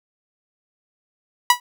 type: tone with exponential decay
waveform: sawtooth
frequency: 977 Hz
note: B5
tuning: 19 cents flat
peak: -3 dBFS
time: 1.5-1.6 s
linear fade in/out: 2 ms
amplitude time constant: 21 ms
effects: none